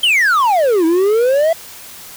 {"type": "exponential two-way sweep", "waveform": "triangle", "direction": "down then up", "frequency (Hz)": [3200, 317.5, 674], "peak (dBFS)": -8, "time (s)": [0.03, 1.53], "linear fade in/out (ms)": 5, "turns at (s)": 0.85, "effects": ["white hiss -35 dBFS RMS until 2.16 s"]}